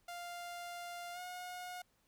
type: tone with pitch glide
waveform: sawtooth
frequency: 698.5 to 721.5 Hz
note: F5 to F#5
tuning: 0 to -44 cents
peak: -40 dBFS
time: 0.08-1.82 s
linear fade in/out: 5 ms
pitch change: +56 cents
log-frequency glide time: 1.13-1.19 s
effects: pink hiss -75 dBFS RMS until 2.07 s

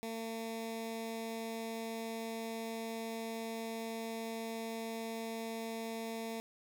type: tone with notch filter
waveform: 15% pulse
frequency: 226.1 Hz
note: A3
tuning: 47 cents sharp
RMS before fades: -41 dBFS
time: 0.03-6.4 s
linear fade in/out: 0 ms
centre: 1300 Hz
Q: 1.8
effects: none

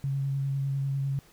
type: tone with vibrato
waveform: sine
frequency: 137.4 Hz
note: C#3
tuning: 15 cents flat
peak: -26 dBFS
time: 0.04-1.19 s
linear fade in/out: 0 ms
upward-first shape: triangle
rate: 10 Hz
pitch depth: 19 cents each way
effects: pink hiss -58 dBFS RMS until 1.32 s

